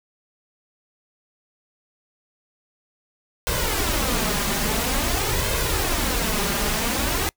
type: noise with flanger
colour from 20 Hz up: pink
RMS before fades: -23 dBFS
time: 3.47-7.29 s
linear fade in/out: 0 ms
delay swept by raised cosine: 1.9 to 5 ms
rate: 0.49 Hz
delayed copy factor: +0.6
effects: noise-tail reverb RT60 0.1 s tail -25 dB re dry